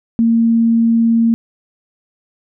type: tone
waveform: sine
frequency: 229.5 Hz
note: A#3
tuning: 27 cents flat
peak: -9 dBFS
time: 0.19-1.34 s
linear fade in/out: 0 ms
effects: none